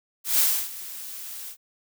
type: noise with ADSR envelope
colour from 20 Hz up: blue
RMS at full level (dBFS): -19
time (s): 0.24-1.57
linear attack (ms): 150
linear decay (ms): 290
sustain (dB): -18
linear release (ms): 81
effects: none